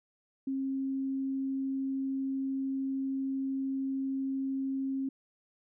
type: tone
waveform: sine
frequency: 268.7 Hz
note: C4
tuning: 46 cents sharp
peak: -30 dBFS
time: 0.47-5.09 s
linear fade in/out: 5 ms
effects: none